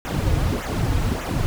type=noise with flanger; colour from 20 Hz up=brown; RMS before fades=-22 dBFS; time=0.05-1.46 s; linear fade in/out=0 ms; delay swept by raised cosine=0.21 to 5.21 ms; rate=1.7 Hz; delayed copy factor=-0.8; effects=none